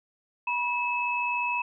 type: tone pair together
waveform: sine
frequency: 971.7 / 2594 Hz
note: B5 / E7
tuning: -28 / -28 cents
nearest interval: octave + perfect fourth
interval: 1700 cents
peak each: -28 dBFS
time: 0.47-1.62 s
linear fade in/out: 5 ms
effects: none